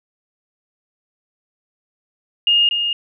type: tone with echo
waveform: sine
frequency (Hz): 2840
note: F7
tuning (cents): +28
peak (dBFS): -11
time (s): 2.47-2.69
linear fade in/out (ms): 2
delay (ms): 240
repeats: 1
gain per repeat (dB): -6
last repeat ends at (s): 2.93
effects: none